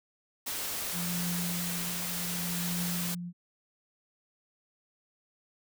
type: noise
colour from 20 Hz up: white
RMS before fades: -35 dBFS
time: 0.46-3.15 s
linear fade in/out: 10 ms
type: tone with tremolo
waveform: sine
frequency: 175 Hz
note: F3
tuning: 4 cents sharp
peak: -31 dBFS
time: 0.92-3.33 s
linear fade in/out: 50 ms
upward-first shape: triangle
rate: 0.66 Hz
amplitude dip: 70%
effects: none